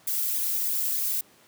violet noise with flanger, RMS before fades -27 dBFS, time 0.07-1.21 s, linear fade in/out 5 ms, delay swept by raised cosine 0.69 to 2.69 ms, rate 3.3 Hz, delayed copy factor -0.75, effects pink hiss -57 dBFS RMS until 1.47 s + high-pass 150 Hz 12 dB/octave

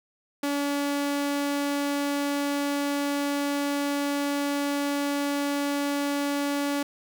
sawtooth tone, 285.1 Hz, C#4, 49 cents sharp, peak -21 dBFS, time 0.43-6.83 s, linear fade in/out 5 ms, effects none

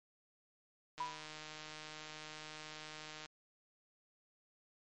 click train, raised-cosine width 0.2 ms, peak -31 dBFS, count 352, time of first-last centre 0.98-3.259 s, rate 154 Hz
sine tone with exponential decay, 985 Hz, B5, 5 cents flat, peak -34 dBFS, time 1-1.32 s, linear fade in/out 5 ms, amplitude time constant 68 ms
effects MP3 48 kbps

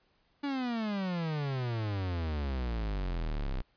45% pulse exponential sweep, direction down, 289.4 to 30.87 Hz, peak -31 dBFS, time 0.43-3.62 s, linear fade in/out 10 ms, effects pink hiss -71 dBFS RMS until 3.76 s + resampled to 11025 Hz

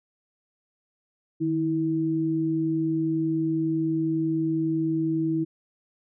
sine tone pair together, 155 / 323 Hz, D#3 / E4, -6 / -35 cents, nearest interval octave + minor second, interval 1271 cents, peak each -29 / -23 dBFS, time 1.4-5.45 s, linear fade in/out 20 ms, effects none

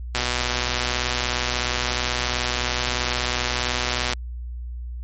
click train, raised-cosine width 0.2 ms, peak -5 dBFS, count 491, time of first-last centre 0.15-4.134 s, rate 123 Hz, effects added 60 Hz sine -29 dBFS peak until 5.03 s + MP3 32 kbps

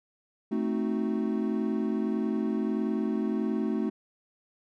triangle chord, A diminished seventh, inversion none, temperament equal, 220 / 261.6 / 311.1 / 370 Hz, A3 / C4 / Eb4 / Gb4, 0 / 0 / 0 / 0 cents, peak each -27 / -31 / -31 / -32 dBFS, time 0.51-3.9 s, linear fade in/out 10 ms, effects none

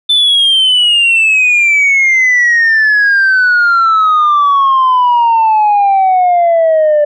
sine exponential sweep, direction down, 3544 to 587.3 Hz, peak -4 dBFS, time 0.09-7.05 s, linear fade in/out 10 ms, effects tanh soft clip ceiling -4 dBFS

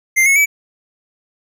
square tone with pitch steps, 2093 / 2191 / 2293 Hz, C7 / C#7 / D7, 0 / -21 / -42 cents, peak -10 dBFS, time 0.16-0.46 s, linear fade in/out 20 ms, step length 100 ms, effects none

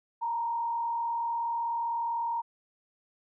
sine tone with frequency modulation, 932.3 Hz, A#5, in tune, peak -28 dBFS, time 0.21-2.42 s, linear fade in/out 20 ms, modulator 40.3 Hz, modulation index 0.54, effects none

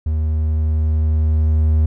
triangle tone with level ramp, 77.78 Hz, D#2, in tune, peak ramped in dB -14 to -9 dBFS, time 0.06-1.86 s, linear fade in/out 5 ms, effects none

